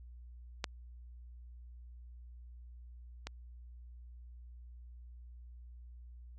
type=clicks; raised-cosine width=0.2 ms; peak=-16 / -23 dBFS; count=2; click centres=0.642 / 3.27 s; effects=added 60 Hz sine -49 dBFS peak until 6.38 s + AAC 32 kbps